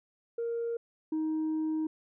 sine tone pair in turn, 466.2 / 313.8 Hz, A#4 / D#4, 0 / +15 cents, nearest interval perfect fifth, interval 685 cents, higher first, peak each -29 / -26 dBFS, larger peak second, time 0.38-0.77 / 1.12-1.87 s, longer second, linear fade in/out 5 ms, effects tanh soft clip ceiling -27 dBFS

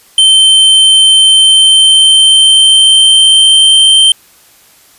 square tone with pitch glide, 3103 to 3126 Hz, G7 to G7, -18 to -6 cents, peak -3 dBFS, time 0.18-4.12 s, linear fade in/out 2 ms, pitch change +12 cents, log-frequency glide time 1.23-3.75 s, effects white hiss -43 dBFS RMS until 4.98 s + resampled to 32000 Hz

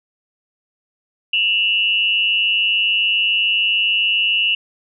sine tone pair together, 2700 / 2907 Hz, E7 / F#7, +41 / -31 cents, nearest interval minor second, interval 128 cents, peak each -17 dBFS, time 1.33-4.55 s, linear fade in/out 5 ms, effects none

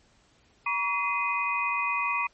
sine tone cluster, 953 / 1134 / 2054 / 2485 Hz, A#5 / C#6 / C7 / D#7, +38 / +39 / -33 / -3 cents, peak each -32 / -30 / -34 / -28 dBFS, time 0.66-2.27 s, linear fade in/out 5 ms, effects pink hiss -63 dBFS RMS until 2.33 s + MP3 32 kbps

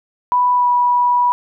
sine tone with pitch glide, 987.8 to 976.5 Hz, B5 to B5, 0 to -20 cents, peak -11 dBFS, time 0.32-1.32 s, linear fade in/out 0 ms, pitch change -20 cents, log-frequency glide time 0.55-0.67 s, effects none

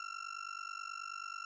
35% pulse tone with amplitude modulation, 1359 Hz, F6, 48 cents flat, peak -36 dBFS, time 0-1.45 s, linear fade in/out 2 ms, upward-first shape sine, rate 49.3 Hz, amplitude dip 95%, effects resampled to 16000 Hz

